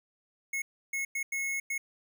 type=tone bursts at uneven times; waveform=square; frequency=2179 Hz; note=C#7; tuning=30 cents flat; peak=-31 dBFS; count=5; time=0.53-0.62 / 0.93-1.05 / 1.15-1.23 / 1.32-1.6 / 1.7-1.78 s; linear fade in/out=5 ms; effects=none